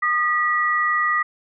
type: tone pair together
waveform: sine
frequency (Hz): 1225 / 1938.8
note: D#6 / B6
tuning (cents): -27 / -32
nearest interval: minor sixth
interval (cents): 795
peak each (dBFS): -20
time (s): 0.02-1.23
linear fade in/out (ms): 10
effects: none